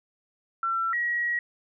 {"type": "tone pair in turn", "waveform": "sine", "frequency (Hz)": [1349, 1907.8], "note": ["E6", "A#6"], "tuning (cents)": [40, 40], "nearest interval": "tritone", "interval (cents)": 600, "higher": "second", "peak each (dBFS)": -24, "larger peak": "neither", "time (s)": [[0.63, 0.93], [0.93, 1.39]], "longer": "second", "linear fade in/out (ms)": 2, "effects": []}